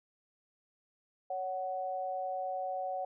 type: tone pair together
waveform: sine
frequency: 558.1 / 745 Hz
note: C#5 / F#5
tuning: +12 / +12 cents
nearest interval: perfect fourth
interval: 500 cents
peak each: -38 / -35 dBFS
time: 1.3-3.05 s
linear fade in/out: 5 ms
effects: none